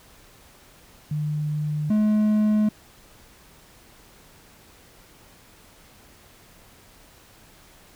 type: tone pair in turn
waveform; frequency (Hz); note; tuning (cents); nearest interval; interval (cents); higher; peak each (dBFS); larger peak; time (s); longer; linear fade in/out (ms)
sine / triangle; 150.4 / 212.7; D3 / G#3; +42 / +42; tritone; 600; second; -23 / -15; second; 1.11-1.9 / 1.9-2.69; neither; 5
effects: pink hiss -52 dBFS RMS until 7.95 s